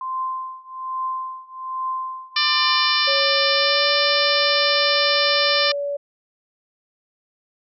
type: tone with tremolo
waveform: sine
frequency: 1041 Hz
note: C6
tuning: 9 cents flat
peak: -21 dBFS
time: 0.01-3.2 s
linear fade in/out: 2 ms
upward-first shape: triangle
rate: 1.2 Hz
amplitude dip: 95%
type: harmonic tone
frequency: 595 Hz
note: D5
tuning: 22 cents sharp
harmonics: 2 / 3 / 4 / 5 / 6 / 7 / 8 / 9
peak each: -25 / -25 / -25 / -25 / -25 / -25 / -25 / -25 dBFS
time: 2.36-5.72 s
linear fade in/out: 5 ms
type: tone with pitch glide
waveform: sine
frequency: 554.4 to 570.6 Hz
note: C#5 to C#5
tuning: 0 to +50 cents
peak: -22 dBFS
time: 3.07-5.97 s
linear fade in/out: 10 ms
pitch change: +50 cents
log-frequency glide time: 3.51-3.86 s
effects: none